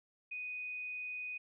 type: tone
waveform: sine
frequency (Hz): 2489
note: D#7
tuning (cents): 0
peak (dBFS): -39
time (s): 0.31-1.38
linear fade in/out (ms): 10
effects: none